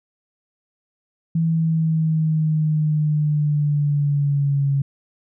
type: linear sweep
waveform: sine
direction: down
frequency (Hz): 164.3 to 138.59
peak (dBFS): -16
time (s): 1.35-4.82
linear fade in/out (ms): 5
effects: none